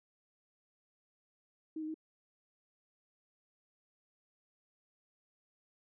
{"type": "tone with pitch steps", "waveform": "sine", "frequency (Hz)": [315.8, 309.5, 315.8], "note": ["D#4", "D#4", "D#4"], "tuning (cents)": [26, -9, 26], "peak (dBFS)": -37, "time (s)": [1.76, 1.943], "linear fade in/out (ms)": 5, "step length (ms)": 61, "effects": []}